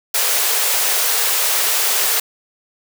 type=high-pass noise; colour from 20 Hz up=white; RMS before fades=-17 dBFS; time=0.14-2.2 s; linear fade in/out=5 ms; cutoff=380 Hz; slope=96 dB/octave; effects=none